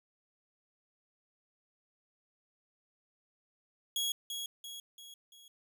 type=tone with echo; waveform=sawtooth; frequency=3322 Hz; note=G#7; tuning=in tune; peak=-28 dBFS; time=3.96-4.12 s; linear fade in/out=2 ms; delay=340 ms; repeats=4; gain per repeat=-6 dB; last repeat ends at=5.48 s; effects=none